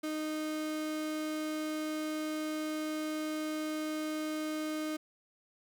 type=tone; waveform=35% pulse; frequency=309 Hz; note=D#4; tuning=12 cents flat; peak=-32 dBFS; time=0.03-4.97 s; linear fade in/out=10 ms; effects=none